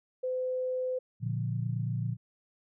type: tone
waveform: sine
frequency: 510 Hz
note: C5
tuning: 44 cents flat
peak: -29 dBFS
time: 0.23-0.99 s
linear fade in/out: 10 ms
type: chord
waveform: sine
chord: Bb major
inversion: none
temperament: equal with one note detuned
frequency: 116.54 / 144.56 / 174.61 Hz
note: Bb2 / D3 / F3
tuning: 0 / -27 / 0 cents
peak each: -31 / -35 / -37 dBFS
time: 1.2-2.17 s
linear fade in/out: 50 ms
effects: none